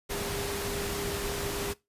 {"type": "tone in noise", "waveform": "sine", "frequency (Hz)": 403, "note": "G4", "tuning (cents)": 48, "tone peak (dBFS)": -36, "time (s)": [0.09, 1.74], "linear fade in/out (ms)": 20, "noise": "pink", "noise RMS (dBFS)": -34, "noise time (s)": [0.09, 1.74], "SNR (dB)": -5, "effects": ["noise-tail reverb RT60 0.2 s tail -20 dB re dry", "resampled to 32000 Hz"]}